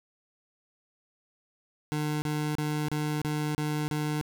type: tone bursts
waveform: 25% pulse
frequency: 150.8 Hz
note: D3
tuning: 46 cents sharp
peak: -24 dBFS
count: 7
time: 1.92-4.212 s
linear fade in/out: 0 ms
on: 300 ms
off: 32 ms
effects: none